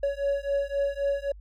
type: beating tone pair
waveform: triangle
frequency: 559 / 562.8 Hz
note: C#5 / C#5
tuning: +14 / +26 cents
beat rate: 3.8 Hz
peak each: -26 dBFS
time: 0.03-1.32 s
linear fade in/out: 5 ms
effects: added 50 Hz sine -43 dBFS peak until 1.4 s